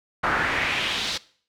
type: noise with band-pass filter sweep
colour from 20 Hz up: brown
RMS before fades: -25 dBFS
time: 0.23-1.18 s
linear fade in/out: 10 ms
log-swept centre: 1300 to 4500 Hz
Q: 2.4
effects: noise-tail reverb RT60 0.5 s tail -20 dB re dry